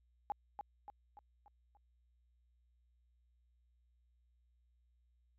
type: tone with echo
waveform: sine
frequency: 824 Hz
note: G#5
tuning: 14 cents flat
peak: -34 dBFS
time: 0.3-0.32 s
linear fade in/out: 0 ms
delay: 290 ms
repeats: 5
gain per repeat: -6 dB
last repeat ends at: 1.77 s
effects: added 60 Hz sine -70 dBFS peak until 5.38 s